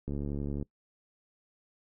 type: click train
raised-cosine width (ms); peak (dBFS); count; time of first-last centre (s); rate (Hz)
3; -23; 40; 0.08-0.626; 71.4
effects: noise-tail reverb RT60 0.1 s tail -23 dB re dry